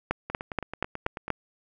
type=two click trains; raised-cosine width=0.5 ms; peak=-19 / -10 dBFS; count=10 / 6; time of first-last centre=0.3-1.28 / 0.11-1.303 s; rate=9.18 / 4.19 Hz; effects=none